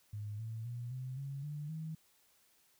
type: tone with pitch steps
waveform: sine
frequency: 104.7 / 112.21 / 120.27 / 128.9 / 138.15 / 148.07 / 158.7 Hz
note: G#2 / A2 / B2 / C3 / C#3 / D3 / D#3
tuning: +15 / +34 / -45 / -26 / -6 / +15 / +35 cents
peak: -39 dBFS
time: 0.13-1.95 s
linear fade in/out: 5 ms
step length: 260 ms
effects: white hiss -70 dBFS RMS until 2.79 s